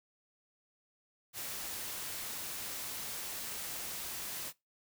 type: noise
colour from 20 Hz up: white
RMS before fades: -41 dBFS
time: 1.33-4.53 s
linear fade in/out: 50 ms
effects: noise-tail reverb RT60 0.2 s tail -21 dB re dry